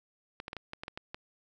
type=clicks; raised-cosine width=0.3 ms; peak=-23 dBFS; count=9; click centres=0.401 / 0.481 / 0.531 / 0.567 / 0.734 / 0.835 / 0.881 / 0.975 / 1.145 s; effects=none